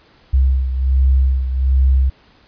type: beating tone pair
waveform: sine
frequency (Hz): 65.6 / 66.9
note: C2 / C2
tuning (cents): +5 / +39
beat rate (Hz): 1.3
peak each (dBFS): -12 / -19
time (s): 0.33-2.1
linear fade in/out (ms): 10
effects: pink hiss -51 dBFS RMS until 2.47 s + resampled to 11025 Hz